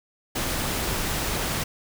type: noise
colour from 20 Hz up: pink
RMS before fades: -27 dBFS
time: 0.35-1.64 s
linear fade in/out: 10 ms
effects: none